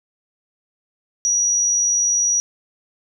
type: tone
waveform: sine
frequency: 5800 Hz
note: F#8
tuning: 35 cents flat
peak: -15 dBFS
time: 1.25-2.4 s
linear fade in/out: 0 ms
effects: none